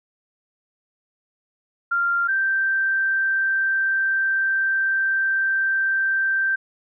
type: tone pair in turn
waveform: sine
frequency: 1390 / 1566 Hz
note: F6 / G6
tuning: -9 / -2 cents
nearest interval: major second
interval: 207 cents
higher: second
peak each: -18 dBFS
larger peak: neither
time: 1.91-2.28 / 2.28-6.56 s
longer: second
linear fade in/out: 10 ms
effects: none